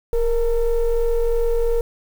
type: ring-modulated tone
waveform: triangle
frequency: 222.6 Hz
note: A3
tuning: 20 cents sharp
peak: -10 dBFS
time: 0.13-1.81 s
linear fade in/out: 2 ms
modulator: 244 Hz
effects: tanh soft clip ceiling -7 dBFS + 7-bit